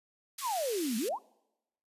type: band-pass noise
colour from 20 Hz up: white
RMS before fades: -41 dBFS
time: 0.38-1.09 s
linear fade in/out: 5 ms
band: 2000 to 12000 Hz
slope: 12 dB/octave
type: exponential two-way sweep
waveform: sine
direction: down then up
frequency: 1167 to 207.7 to 1167 Hz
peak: -30 dBFS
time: 0.41-1.19 s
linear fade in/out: 50 ms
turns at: 0.97 s
effects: noise-tail reverb RT60 0.9 s tail -25 dB re dry + resampled to 32000 Hz